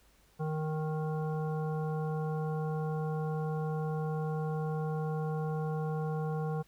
harmonic tone, 155.56 Hz, D#3, in tune, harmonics 1 / 3 / 5 / 7 / 9, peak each -32 / -38 / -42 / -47 / -51 dBFS, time 0.39-6.63 s, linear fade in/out 20 ms, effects added 50 Hz sine -66 dBFS peak until 6.67 s + pink hiss -66 dBFS RMS until 6.67 s

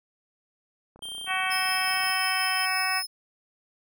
click train, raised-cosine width 1 ms, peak -36 dBFS, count 37, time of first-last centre 0.96-2.099 s, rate 31.6 Hz
square tone with pitch glide, 3163 to 3119 Hz, G7 to G7, +15 to -9 cents, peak -35 dBFS, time 1.02-2.66 s, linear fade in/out 10 ms, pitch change -24 cents, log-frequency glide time 1.78-2.21 s
harmonic tone, 375.1 Hz, F#4, 24 cents sharp, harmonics 2 / 3 / 4 / 5 / 6 / 7, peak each -32 / -32 / -32 / -32 / -32 / -32 dBFS, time 1.26-3.03 s, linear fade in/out 50 ms
sawtooth tone with tremolo, 5180 Hz, E8, 31 cents flat, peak -26 dBFS, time 1.5-3.07 s, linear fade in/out 20 ms, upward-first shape sine, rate 5.6 Hz, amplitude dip 25%
effects none

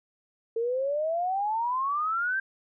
sine exponential sweep, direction up, 448.4 to 1595 Hz, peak -25 dBFS, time 0.56-2.4 s, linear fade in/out 5 ms, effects none

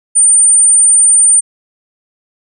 sine tone, 9010 Hz, C#9, 27 cents sharp, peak -4 dBFS, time 0.15-1.41 s, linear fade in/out 20 ms, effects none

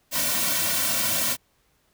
white noise with comb filter, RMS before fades -24 dBFS, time 0.11-1.37 s, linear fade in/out 50 ms, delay 2.4 ms, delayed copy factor -0.95, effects pink hiss -66 dBFS RMS until 1.93 s

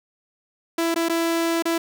sawtooth tone with dropouts, 332.9 Hz, E4, 17 cents sharp, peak -16 dBFS, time 0.78-1.78 s, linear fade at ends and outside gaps 5 ms, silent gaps 0.944-0.959 / 1.086-1.095 / 1.624-1.654 s, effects none

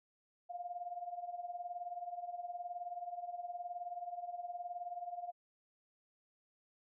sine tone with tremolo, 705 Hz, F5, 16 cents sharp, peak -37 dBFS, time 0.49-5.32 s, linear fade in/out 20 ms, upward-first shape triangle, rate 19 Hz, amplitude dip 85%, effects none

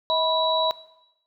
sine tone cluster, 640 / 984 / 3905 Hz, D#5 / B5 / B7, +49 / -7 / -20 cents, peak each -24 dBFS, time 0.1-0.71 s, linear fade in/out 0 ms, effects noise-tail reverb RT60 0.9 s tail -17 dB re dry

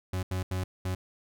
40% pulse tone bursts at uneven times, 92.5 Hz, F#2, in tune, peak -28 dBFS, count 4, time 0.13-0.23 / 0.31-0.43 / 0.51-0.64 / 0.85-0.95 s, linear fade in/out 5 ms, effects none

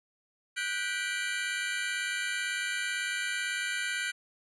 sawtooth chord, G major seventh, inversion third, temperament just, 1470 / 1568 / 1960 / 2352 Hz, F#6 / G6 / B6 / D7, -12 / 0 / -14 / +2 cents, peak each -31 / -32 / -34 / -33 dBFS, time 0.56-4.12 s, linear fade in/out 20 ms, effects resampled to 22050 Hz

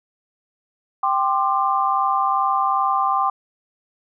sine chord, G suspended fourth, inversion none, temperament equal with one note detuned, 784 / 1046.5 / 1189 Hz, G5 / C6 / D6, 0 / 0 / +21 cents, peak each -21 dBFS, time 1.03-3.3 s, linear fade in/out 5 ms, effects none

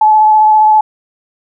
sine tone with vibrato, 860 Hz, A5, 40 cents flat, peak -4 dBFS, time 0.01-0.81 s, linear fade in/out 5 ms, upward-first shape sine, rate 15 Hz, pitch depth 14 cents each way, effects none

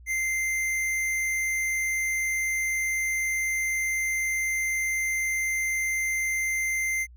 triangle tone with hard clipping, 2086 Hz, C7, 6 cents flat, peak -26 dBFS, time 0.06-7.07 s, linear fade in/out 50 ms, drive 18 dB, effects added 60 Hz sine -46 dBFS peak until 7.16 s

